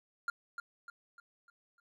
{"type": "tone with echo", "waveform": "triangle", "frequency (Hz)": 1396.9, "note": "F6", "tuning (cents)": 0, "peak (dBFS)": -29, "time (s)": [0.28, 0.3], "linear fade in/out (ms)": 2, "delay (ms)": 300, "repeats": 5, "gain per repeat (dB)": -7, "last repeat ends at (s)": 1.8, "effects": []}